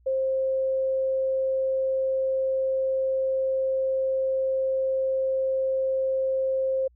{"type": "tone", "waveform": "sine", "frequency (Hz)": 529, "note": "C5", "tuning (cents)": 19, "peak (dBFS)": -22, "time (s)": [0.06, 6.88], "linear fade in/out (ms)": 10, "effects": ["added 60 Hz sine -56 dBFS peak until 6.95 s"]}